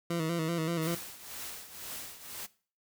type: tone with vibrato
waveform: 20% pulse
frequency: 164.81 Hz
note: E3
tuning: in tune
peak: -25 dBFS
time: 0.1-0.95 s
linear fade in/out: 5 ms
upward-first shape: square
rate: 5.2 Hz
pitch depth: 56 cents each way
type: noise with tremolo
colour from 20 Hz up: white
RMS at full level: -40 dBFS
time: 0.81-2.47 s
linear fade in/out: 20 ms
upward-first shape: triangle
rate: 2 Hz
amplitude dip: 75%
effects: noise-tail reverb RT60 0.4 s tail -19 dB re dry